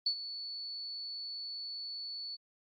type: tone with ADSR envelope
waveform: sine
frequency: 4445 Hz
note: C#8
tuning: 4 cents sharp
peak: -26 dBFS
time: 0.06-2.37 s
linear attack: 6 ms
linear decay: 78 ms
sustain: -13 dB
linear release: 27 ms
effects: Opus 48 kbps